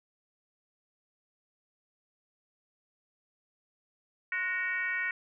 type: tone with frequency modulation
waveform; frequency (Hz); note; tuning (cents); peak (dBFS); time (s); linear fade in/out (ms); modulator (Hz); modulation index
sine; 1864.7; A#6; 0; -29; 4.32-5.11; 2; 397; 1.1
effects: none